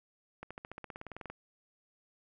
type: accelerating click train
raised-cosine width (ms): 0.5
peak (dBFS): -28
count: 16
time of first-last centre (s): 0.43-1.3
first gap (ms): 76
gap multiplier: 0.96
effects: none